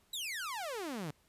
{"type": "exponential sweep", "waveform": "sawtooth", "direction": "down", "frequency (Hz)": [4000, 138.59], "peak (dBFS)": -34, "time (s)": [0.13, 1.11], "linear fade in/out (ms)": 5, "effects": ["pink hiss -70 dBFS RMS until 1.28 s", "resampled to 32000 Hz"]}